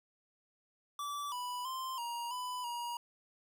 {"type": "tone with pitch steps", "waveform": "square", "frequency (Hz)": [1158, 987, 1044, 945, 997, 953], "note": ["D6", "B5", "C6", "A#5", "B5", "A#5"], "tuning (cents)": [-25, -1, -4, 23, 16, 38], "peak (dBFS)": -38, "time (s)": [0.99, 2.97], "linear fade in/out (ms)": 2, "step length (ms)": 330, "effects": []}